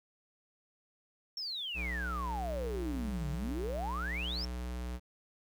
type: exponential two-way sweep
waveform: sine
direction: down then up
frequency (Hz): 5530 to 139 to 5530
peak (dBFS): -36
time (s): 1.37-4.45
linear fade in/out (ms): 2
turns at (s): 3.3
type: tone with pitch glide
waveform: square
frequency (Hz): 61.7 to 61.27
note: B1 to B1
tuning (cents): -1 to -13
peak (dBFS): -37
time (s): 1.74-5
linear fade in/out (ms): 50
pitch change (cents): -12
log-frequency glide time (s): 2.11-2.21
effects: 10-bit